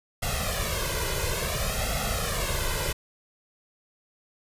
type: noise with flanger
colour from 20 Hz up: pink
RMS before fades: -28 dBFS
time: 0.22-2.93 s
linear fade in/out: 10 ms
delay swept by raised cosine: 1.5 to 2.01 ms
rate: 0.58 Hz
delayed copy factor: +0.95
effects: resampled to 32000 Hz